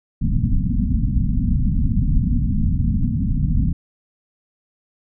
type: low-pass noise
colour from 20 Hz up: pink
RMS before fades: -18 dBFS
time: 0.21-3.73 s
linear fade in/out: 10 ms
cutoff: 260 Hz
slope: 96 dB/octave
effects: none